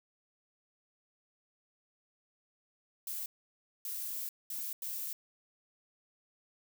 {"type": "noise bursts at uneven times", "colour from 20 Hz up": "violet", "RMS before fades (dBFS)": -39, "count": 4, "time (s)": [[3.07, 3.26], [3.85, 4.29], [4.5, 4.73], [4.82, 5.13]], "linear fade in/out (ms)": 2, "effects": []}